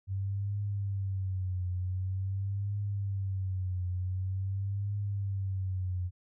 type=tone with vibrato; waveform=sine; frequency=96 Hz; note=G2; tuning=36 cents flat; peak=-30 dBFS; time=0.07-6.11 s; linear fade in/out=50 ms; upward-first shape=triangle; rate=0.46 Hz; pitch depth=110 cents each way; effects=none